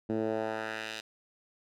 10% pulse tone with band-pass filter sweep, 110 Hz, A2, in tune, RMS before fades -34 dBFS, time 0.09-1.01 s, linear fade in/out 10 ms, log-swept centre 270 to 3900 Hz, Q 1.2, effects none

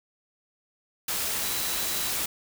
sine tone in noise, 3941 Hz, B7, 4 cents flat, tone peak -38 dBFS, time 1.43-2.1 s, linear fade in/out 5 ms, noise white, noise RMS -29 dBFS, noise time 1.08-2.26 s, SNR -12 dB, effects none

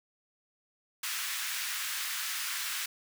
pink high-pass noise, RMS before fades -35 dBFS, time 1.03-2.86 s, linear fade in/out 5 ms, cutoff 1400 Hz, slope 24 dB/octave, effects none

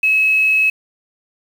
sine tone with quantisation, 2574 Hz, E7, 42 cents flat, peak -11 dBFS, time 0.03-0.7 s, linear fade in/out 5 ms, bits 6, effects none

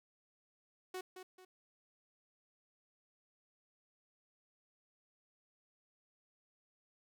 sawtooth tone with echo, 370 Hz, F#4, in tune, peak -37 dBFS, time 0.94-1.01 s, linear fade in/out 5 ms, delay 220 ms, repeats 2, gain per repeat -8 dB, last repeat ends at 1.45 s, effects none

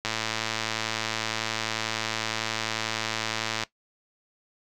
click train, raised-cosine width 0.2 ms, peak -10 dBFS, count 399, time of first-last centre 0.05-3.636 s, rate 111 Hz, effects noise-tail reverb RT60 0.1 s tail -17 dB re dry

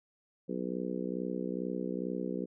harmonic tone, 62.3 Hz, B1, 16 cents sharp, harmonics 3 / 4 / 5 / 6 / 7 / 8, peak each -38 / -39 / -40 / -41 / -41 / -42 dBFS, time 0.48-2.46 s, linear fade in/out 20 ms, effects none

